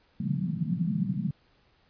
pink band-pass noise, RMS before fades -29 dBFS, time 0.2-1.31 s, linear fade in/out 5 ms, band 140 to 210 Hz, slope 48 dB/octave, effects pink hiss -65 dBFS RMS until 1.89 s + resampled to 11025 Hz

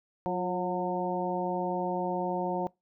harmonic tone with a mistuned harmonic, 181.2 Hz, F#3, 36 cents flat, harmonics 1 / 2 / 3 / 4 / 5, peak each -34 / -34 / -34 / -34 / -34 dBFS, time 0.26-2.67 s, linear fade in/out 0 ms, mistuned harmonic 2, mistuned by -40 cents, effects noise-tail reverb RT60 0.2 s tail -23 dB re dry

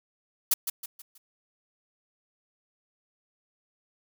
blue noise with echo, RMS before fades -22 dBFS, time 0.51-0.54 s, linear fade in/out 5 ms, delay 160 ms, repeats 4, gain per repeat -8 dB, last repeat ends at 1.18 s, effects none

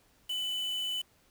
triangle tone with quantisation, 2995 Hz, F#7, 20 cents sharp, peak -30 dBFS, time 0.29-1.02 s, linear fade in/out 10 ms, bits 7, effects pink hiss -66 dBFS RMS until 1.3 s

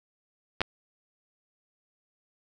clicks, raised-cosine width 0.3 ms, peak -12 / -8 dBFS, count 2, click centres 0.607 / 0.616 s, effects none

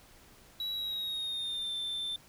triangle tone with pitch glide, 3900 to 3556 Hz, B7 to A7, -23 to +18 cents, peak -32 dBFS, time 0.6-2.16 s, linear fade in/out 2 ms, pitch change -159 cents, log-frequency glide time 0.71-1.74 s, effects pink hiss -58 dBFS RMS until 2.28 s

